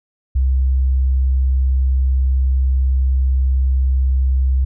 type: tone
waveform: sine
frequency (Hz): 65.41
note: C2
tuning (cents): 0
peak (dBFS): -12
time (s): 0.35-4.65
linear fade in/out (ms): 10
effects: none